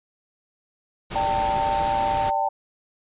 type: noise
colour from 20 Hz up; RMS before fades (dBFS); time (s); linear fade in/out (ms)
pink; -31; 1.1-2.31; 20
type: chord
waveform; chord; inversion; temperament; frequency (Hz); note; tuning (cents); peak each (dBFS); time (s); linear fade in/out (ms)
sine; D suspended fourth; none; equal with one note detuned; 587.3 / 784 / 899.5; D5 / G5 / A5; 0 / 0 / +38; -29 / -23 / -24; 1.15-2.49; 10
effects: resampled to 8000 Hz

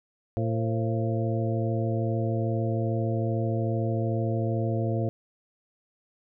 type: harmonic tone with a mistuned harmonic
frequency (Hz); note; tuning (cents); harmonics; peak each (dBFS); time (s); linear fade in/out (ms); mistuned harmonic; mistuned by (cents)
113.3; A#2; -49; 1 / 2 / 3 / 4 / 5 / 6; -26 / -33 / -33 / -36 / -34 / -36; 0.37-5.09; 0; 5; -97
effects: none

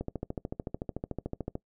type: click train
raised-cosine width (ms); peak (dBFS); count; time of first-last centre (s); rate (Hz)
2; -20; 22; 0.01-1.554; 13.6
effects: noise-tail reverb RT60 0.1 s tail -21 dB re dry

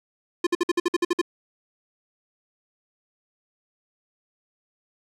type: tone bursts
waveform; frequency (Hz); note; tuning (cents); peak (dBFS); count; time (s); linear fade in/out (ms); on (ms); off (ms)
square; 349.2; F4; 0; -19; 10; 0.44-1.215; 5; 28; 55
effects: low-pass 8000 Hz 12 dB/octave + 10-bit

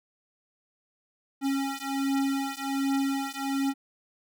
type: beating tone pair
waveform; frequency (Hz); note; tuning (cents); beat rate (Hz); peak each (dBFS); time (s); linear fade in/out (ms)
square; 272.9 / 274.2; C#4 / C#4; -27 / -19; 1.3; -30; 1.41-3.74; 50
effects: none

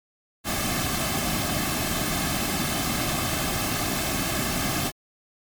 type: noise with comb filter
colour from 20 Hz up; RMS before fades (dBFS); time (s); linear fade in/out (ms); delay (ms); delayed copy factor
pink; -26; 0.44-4.92; 50; 2.1; -0.65
effects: MP3 96 kbps

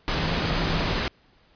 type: tone in noise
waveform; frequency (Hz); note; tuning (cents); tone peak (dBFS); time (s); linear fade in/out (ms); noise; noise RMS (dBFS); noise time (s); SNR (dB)
sine; 163.2; E3; -17; -30; 0.16-0.93; 0; pink; -25; 0.08-1.08; -8
effects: pink hiss -60 dBFS RMS until 1.55 s + resampled to 11025 Hz

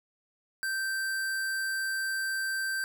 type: tone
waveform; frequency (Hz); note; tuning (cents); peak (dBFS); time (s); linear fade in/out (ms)
square; 1562; G6; -7; -30; 0.63-2.84; 0
effects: none

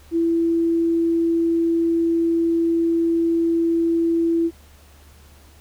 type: tone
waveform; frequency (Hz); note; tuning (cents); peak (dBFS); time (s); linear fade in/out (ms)
sine; 333.4; E4; +20; -16; 0.11-4.51; 50
effects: added 73 Hz sine -47 dBFS peak until 5.6 s + pink hiss -52 dBFS RMS until 5.6 s

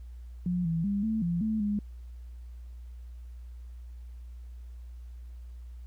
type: tone with pitch steps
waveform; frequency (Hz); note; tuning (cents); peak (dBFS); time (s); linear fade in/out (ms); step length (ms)
sine; 177.9 / 164.8 / 201.2 / 220.4 / 171.8 / 218.4 / 206.4; F3 / E3 / G3 / A3 / F3 / A3 / G#3; +32 / 0 / +45 / +3 / -28 / -13 / -10; -26; 0.46-1.79; 2; 190
effects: added 60 Hz sine -41 dBFS peak until 5.86 s + pink hiss -69 dBFS RMS until 5.86 s

